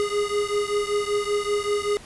square beating tone pair, 410 / 415.2 Hz, G#4 / G#4, -22 / 0 cents, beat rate 5.2 Hz, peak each -25 / -27 dBFS, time 0-1.97 s, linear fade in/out 0 ms, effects pink hiss -45 dBFS RMS until 2.05 s + resampled to 24000 Hz

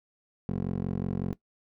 15% pulse tone with band-pass filter, 45.4 Hz, F#1, 32 cents flat, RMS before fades -31 dBFS, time 0.49-1.33 s, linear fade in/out 0 ms, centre 240 Hz, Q 1.8, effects noise-tail reverb RT60 0.1 s tail -19 dB re dry

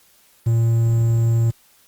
triangle tone with quantisation, 115.2 Hz, A#2, 20 cents flat, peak -12 dBFS, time 0.46-1.51 s, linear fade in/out 10 ms, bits 7, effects white hiss -55 dBFS RMS until 1.87 s + Opus 48 kbps

